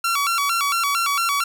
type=tone with vibrato; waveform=sawtooth; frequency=1244.5 Hz; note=D#6; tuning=in tune; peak=-15 dBFS; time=0.04-1.44 s; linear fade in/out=5 ms; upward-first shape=square; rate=4.4 Hz; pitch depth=160 cents each way; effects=none